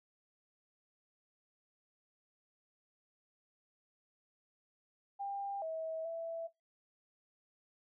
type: tone with pitch steps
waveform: sine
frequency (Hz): 797 / 644 / 662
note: G5 / E5 / E5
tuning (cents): +28 / -41 / +7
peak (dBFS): -37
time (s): 5.19-6.48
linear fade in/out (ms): 20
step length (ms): 430
effects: noise-tail reverb RT60 0.2 s tail -21 dB re dry